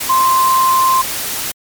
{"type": "tone in noise", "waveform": "sine", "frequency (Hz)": 1046.5, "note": "C6", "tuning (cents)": 0, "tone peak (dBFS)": -9, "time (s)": [0.09, 1.02], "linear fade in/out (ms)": 10, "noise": "white", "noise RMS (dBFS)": -21, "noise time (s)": [0, 1.52], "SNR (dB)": 9, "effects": ["MP3 96 kbps"]}